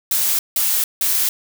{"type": "noise bursts", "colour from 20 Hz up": "blue", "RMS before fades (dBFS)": -18, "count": 3, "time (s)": [0.11, 1.29], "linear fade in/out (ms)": 2, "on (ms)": 280, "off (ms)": 170, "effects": []}